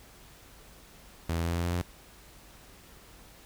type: tone with pitch steps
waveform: sawtooth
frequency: 83 / 83.96 / 84.94 / 85.93 / 86.93 / 87.94 Hz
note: E2 / E2 / F2 / F2 / F2 / F2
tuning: +12 / +32 / -48 / -28 / -7 / +13 cents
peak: -24 dBFS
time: 1.29-1.818 s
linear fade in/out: 5 ms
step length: 88 ms
effects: added 50 Hz sine -58 dBFS peak until 3.45 s + pink hiss -54 dBFS RMS until 3.45 s